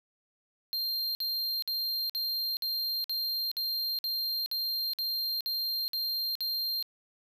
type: tone bursts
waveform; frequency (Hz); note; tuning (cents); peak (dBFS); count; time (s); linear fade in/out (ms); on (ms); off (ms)
square; 4186; C8; 0; -30; 13; 0.73-6.826; 0; 420; 53
effects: none